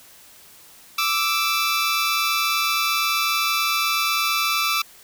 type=tone pair together; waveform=15% pulse; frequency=1172.5 / 1321 Hz; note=D6 / E6; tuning=-3 / +3 cents; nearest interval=major second; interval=206 cents; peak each=-16 dBFS; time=0.98-4.82 s; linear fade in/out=5 ms; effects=white hiss -48 dBFS RMS until 5.03 s